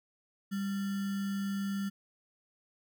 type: tone with sample-and-hold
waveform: sine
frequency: 197.9 Hz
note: G3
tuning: 17 cents sharp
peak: -31 dBFS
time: 0.51-1.9 s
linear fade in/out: 20 ms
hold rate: 1575 Hz
effects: none